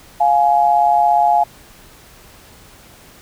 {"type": "tone pair together", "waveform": "sine", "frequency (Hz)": [701.9, 839], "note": ["F5", "G#5"], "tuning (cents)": [9, 17], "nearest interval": "minor third", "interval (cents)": 308, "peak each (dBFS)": -13, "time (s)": [0.2, 1.44], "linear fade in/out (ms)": 10, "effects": ["pink hiss -44 dBFS RMS until 3.21 s"]}